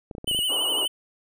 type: clicks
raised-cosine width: 2 ms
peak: -22 dBFS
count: 8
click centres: 0.112 / 0.151 / 0.182 / 0.244 / 0.277 / 0.313 / 0.348 / 0.39 s
type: tone with vibrato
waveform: square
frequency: 2960 Hz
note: F#7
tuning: in tune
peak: -23 dBFS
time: 0.27-0.88 s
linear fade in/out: 10 ms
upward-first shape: sine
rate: 12 Hz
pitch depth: 58 cents each way
type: band-pass noise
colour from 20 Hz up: pink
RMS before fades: -35 dBFS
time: 0.49-0.86 s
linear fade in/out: 10 ms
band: 290 to 1200 Hz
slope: 48 dB/octave
effects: none